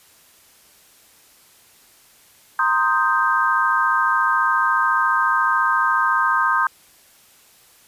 sine chord, C minor seventh, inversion third, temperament equal, 932.3 / 1046.5 / 1244.5 / 1568 Hz, Bb5 / C6 / Eb6 / G6, 0 / 0 / 0 / 0 cents, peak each -24 / -21 / -20 / -20 dBFS, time 2.59-6.67 s, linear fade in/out 2 ms, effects white hiss -52 dBFS RMS until 7.87 s + resampled to 32000 Hz

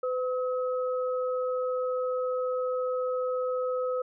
sine tone pair together, 506 / 1279.5 Hz, B4 / D#6, +42 / +48 cents, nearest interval octave + major third, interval 1606 cents, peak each -27 / -35 dBFS, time 0.03-4.02 s, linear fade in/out 5 ms, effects none

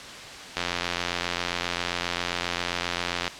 click train, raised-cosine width 0.2 ms, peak -8 dBFS, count 238, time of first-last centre 0.57-3.279 s, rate 87.5 Hz, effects white hiss -39 dBFS RMS until 3.39 s + low-pass 5000 Hz 12 dB/octave

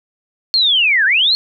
sine linear two-way sweep, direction down then up, 4349 to 1504 to 4349 Hz, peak -10 dBFS, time 0.54-1.35 s, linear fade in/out 0 ms, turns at 1.05 s, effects none

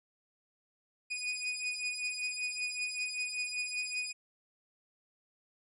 sawtooth beating tone pair, 2474 / 2479.2 Hz, D#7 / D#7, -10 / -7 cents, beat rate 5.2 Hz, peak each -33 / -35 dBFS, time 1.1-4.13 s, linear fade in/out 20 ms, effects resampled to 24000 Hz

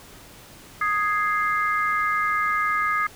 sine chord, Ab major, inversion second, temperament equal, 1244.5 / 1661.2 / 2093 Hz, Eb6 / Ab6 / C7, 0 / 0 / 0 cents, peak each -22 / -27 / -27 dBFS, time 0.81-3.07 s, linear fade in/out 5 ms, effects pink hiss -46 dBFS RMS until 3.15 s

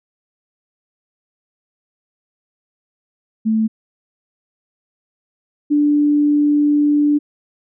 sine tone pair in turn, 220 / 293.7 Hz, A3 / D4, 0 / 0 cents, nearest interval perfect fourth, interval 500 cents, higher second, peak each -13 / -11 dBFS, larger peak second, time 3.45-3.68 / 5.7-7.19 s, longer second, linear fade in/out 20 ms, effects none

